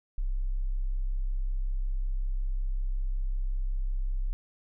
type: tone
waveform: sine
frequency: 32.7 Hz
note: C1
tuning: in tune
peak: -26 dBFS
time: 0.18-4.33 s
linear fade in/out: 0 ms
effects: none